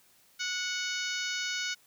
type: harmonic tone with a mistuned harmonic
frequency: 740 Hz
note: F#5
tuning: in tune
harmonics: 2 / 3 / 4 / 5 / 6 / 7 / 8 / 9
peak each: -36 / -38 / -39 / -40 / -41 / -41 / -42 / -43 dBFS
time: 0.39-1.75 s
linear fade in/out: 20 ms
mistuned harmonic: 2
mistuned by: -17 cents
effects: white hiss -63 dBFS RMS until 1.86 s